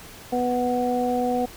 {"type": "harmonic tone", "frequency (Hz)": 246.9, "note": "B3", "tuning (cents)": 0, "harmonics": [1, 2, 3], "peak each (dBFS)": [-25, -25, -25], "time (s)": [0.32, 1.46], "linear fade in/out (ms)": 10, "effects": ["pink hiss -43 dBFS RMS until 1.56 s"]}